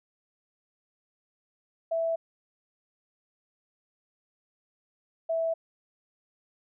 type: tone pair in turn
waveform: sine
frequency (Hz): 659.3 / 656.2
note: E5 / E5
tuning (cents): 0 / -8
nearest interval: unison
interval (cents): 8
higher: first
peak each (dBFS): -25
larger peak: neither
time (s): 1.91-2.16 / 5.29-5.54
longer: neither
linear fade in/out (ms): 10
effects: none